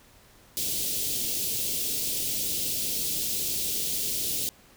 white band-stop noise, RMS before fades -29 dBFS, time 0.57-4.49 s, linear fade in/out 0 ms, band 500 to 3000 Hz, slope 24 dB/octave, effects pink hiss -56 dBFS RMS until 4.76 s

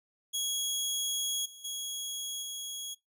20% pulse tone with level steps, 3322 Hz, G#7, in tune, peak -25 / -43 / -30 / -32 dBFS, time 0.33-2.95 s, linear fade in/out 20 ms, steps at 1.45 / 1.64 / 2.42 s, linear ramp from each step 10 ms, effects noise-tail reverb RT60 0.2 s tail -22 dB re dry

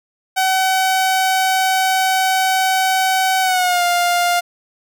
sawtooth tone with pitch glide, 757 to 702.2 Hz, F#5 to F5, +39 to +9 cents, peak -10 dBFS, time 0.36-4.41 s, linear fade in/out 20 ms, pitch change -130 cents, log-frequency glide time 3.41-3.83 s, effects none

